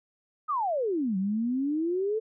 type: exponential two-way sweep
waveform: sine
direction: down then up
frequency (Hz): 1295 to 185 to 449.7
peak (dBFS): -25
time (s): 0.48-2.2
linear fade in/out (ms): 20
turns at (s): 1.17
effects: none